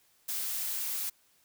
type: noise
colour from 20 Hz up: blue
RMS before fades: -34 dBFS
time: 0.28-1.1 s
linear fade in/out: 10 ms
effects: white hiss -67 dBFS RMS until 1.44 s